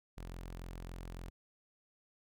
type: tone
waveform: sawtooth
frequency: 43.55 Hz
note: F1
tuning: 4 cents flat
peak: -40 dBFS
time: 0.17-1.3 s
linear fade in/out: 10 ms
effects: none